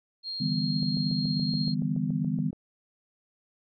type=tone; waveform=sine; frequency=4231 Hz; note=C8; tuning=19 cents sharp; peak=-32 dBFS; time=0.23-1.75 s; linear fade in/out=50 ms
type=chord; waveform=sine; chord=E minor seventh; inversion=third; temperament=just; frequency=148.33 / 164.81 / 197.78 / 247.2 Hz; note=D3 / E3 / G3 / B3; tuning=+18 / 0 / +16 / +2 cents; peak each=-31 dBFS; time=0.4-2.51 s; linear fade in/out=10 ms
type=click train; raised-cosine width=2 ms; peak=-31 dBFS; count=13; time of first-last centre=0.83-2.53 s; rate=7.06 Hz
effects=none